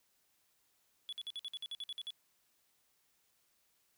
triangle tone bursts, 3400 Hz, G#7, 40 cents sharp, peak -38 dBFS, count 12, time 1.09-2.105 s, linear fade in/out 0 ms, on 36 ms, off 53 ms, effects white hiss -75 dBFS RMS until 3.97 s

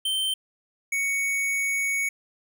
square tone pair in turn, 3110 / 2228 Hz, G7 / C#7, -14 / +8 cents, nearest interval tritone, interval 578 cents, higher first, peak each -24 dBFS, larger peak neither, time 0.05-0.34 / 0.92-2.09 s, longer second, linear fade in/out 5 ms, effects none

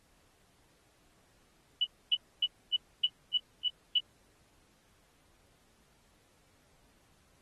sine tone bursts, 2960 Hz, F#7, in tune, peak -24 dBFS, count 8, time 1.81-3.988 s, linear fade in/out 5 ms, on 36 ms, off 270 ms, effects pink hiss -68 dBFS RMS until 7.41 s + AAC 32 kbps

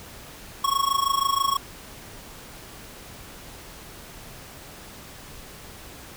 square tone with amplitude modulation, 1101 Hz, C#6, 12 cents flat, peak -18 dBFS, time 0.64-1.57 s, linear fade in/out 5 ms, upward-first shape sine, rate 26.2 Hz, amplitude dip 85%, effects pink hiss -43 dBFS RMS until 6.16 s

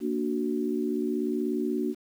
sine chord, Bb augmented, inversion none, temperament equal, 233.1 / 293.7 / 370 Hz, Bb3 / D4 / F#4, 0 / 0 / 0 cents, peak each -30 dBFS, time 0-1.95 s, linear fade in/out 50 ms, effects 9-bit

